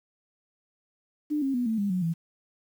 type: tone with pitch steps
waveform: sine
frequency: 298.8 / 270.9 / 245.5 / 222.6 / 201.7 / 182.87 / 165.77 Hz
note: D4 / C#4 / B3 / A3 / G3 / F#3 / E3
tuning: +30 / -40 / -10 / +20 / +50 / -20 / +10 cents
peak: -24 dBFS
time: 1.3-2.14 s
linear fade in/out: 20 ms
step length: 120 ms
effects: 9-bit